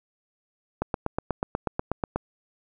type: click train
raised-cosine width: 1 ms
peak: -11 dBFS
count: 12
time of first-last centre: 0.82-2.16 s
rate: 8.21 Hz
effects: none